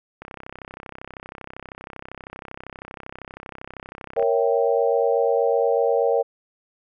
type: click train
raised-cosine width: 0.5 ms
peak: -21 dBFS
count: 132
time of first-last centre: 0.22-4.226 s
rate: 32.7 Hz
type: chord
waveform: sine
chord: A# diminished seventh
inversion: none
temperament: equal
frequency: 466.2 / 554.4 / 659.3 / 784 Hz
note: A#4 / C#5 / E5 / G5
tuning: 0 / 0 / 0 / 0 cents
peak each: -20 / -22 / -26 / -26 dBFS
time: 4.16-6.23 s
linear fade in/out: 20 ms
effects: none